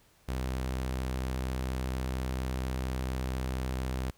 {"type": "tone with vibrato", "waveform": "sawtooth", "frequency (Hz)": 64.3, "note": "C2", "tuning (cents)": -30, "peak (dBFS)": -27, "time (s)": [0.28, 4.11], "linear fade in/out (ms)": 10, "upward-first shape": "sine", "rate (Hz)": 14, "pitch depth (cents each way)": 13, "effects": ["pink hiss -64 dBFS RMS until 4.17 s"]}